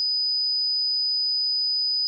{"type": "tone", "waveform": "sine", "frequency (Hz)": 4983, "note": "D#8", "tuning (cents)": 2, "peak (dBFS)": -21, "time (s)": [0, 2.07], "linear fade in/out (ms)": 0, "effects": []}